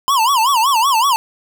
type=tone with vibrato; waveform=square; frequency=999 Hz; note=B5; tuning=20 cents sharp; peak=-12 dBFS; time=0.08-1.16 s; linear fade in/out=0 ms; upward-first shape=sine; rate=5.3 Hz; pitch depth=230 cents each way; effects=none